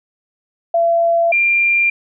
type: tone pair in turn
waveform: sine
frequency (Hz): 676 / 2385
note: E5 / D7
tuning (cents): +43 / +26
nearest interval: octave + minor seventh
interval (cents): 2183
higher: second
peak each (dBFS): -11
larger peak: neither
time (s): 0.74-1.32 / 1.32-1.9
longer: neither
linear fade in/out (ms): 5
effects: none